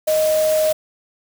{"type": "tone in noise", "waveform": "sine", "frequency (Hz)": 622.3, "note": "D#5", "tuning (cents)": 0, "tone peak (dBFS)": -14, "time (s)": [0.07, 0.73], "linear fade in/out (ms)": 10, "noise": "white", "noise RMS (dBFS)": -28, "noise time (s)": [0.07, 0.73], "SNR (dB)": 11, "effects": []}